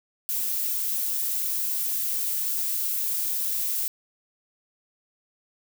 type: noise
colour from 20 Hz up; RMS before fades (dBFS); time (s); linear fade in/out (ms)
violet; -27; 0.29-3.88; 0
effects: none